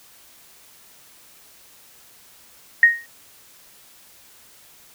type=tone with exponential decay; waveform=sine; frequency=1866 Hz; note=A#6; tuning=1 cent sharp; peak=-5 dBFS; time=2.83-3.06 s; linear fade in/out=2 ms; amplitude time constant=48 ms; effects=white hiss -50 dBFS RMS until 4.94 s